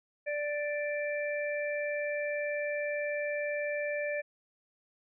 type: harmonic tone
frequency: 587.3 Hz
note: D5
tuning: in tune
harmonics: 1 / 3 / 4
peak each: -32 / -38 / -39 dBFS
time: 0.26-4.22 s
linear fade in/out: 20 ms
effects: none